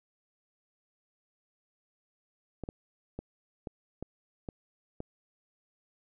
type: clicks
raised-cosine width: 2 ms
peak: -24 dBFS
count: 7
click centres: 2.637 / 2.689 / 3.19 / 3.672 / 4.026 / 4.488 / 5.004 s
effects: none